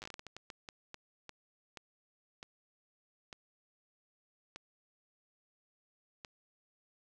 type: slowing click train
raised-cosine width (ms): 0.2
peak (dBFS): -28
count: 19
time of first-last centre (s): 0.02-6.248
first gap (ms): 8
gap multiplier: 1.37
effects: none